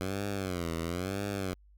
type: tone with vibrato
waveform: 10% pulse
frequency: 91.2 Hz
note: F#2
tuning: 24 cents flat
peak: -24 dBFS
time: 0.01-1.54 s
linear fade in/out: 0 ms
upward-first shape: sine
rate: 1 Hz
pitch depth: 180 cents each way
effects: added 50 Hz sine -56 dBFS peak until 1.77 s